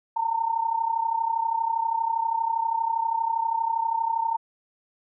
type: tone with amplitude modulation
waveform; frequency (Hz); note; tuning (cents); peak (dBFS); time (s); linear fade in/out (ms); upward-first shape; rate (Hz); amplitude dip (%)
sine; 910; A#5; -42; -19; 0.16-4.37; 10; sine; 32.5; 75
effects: none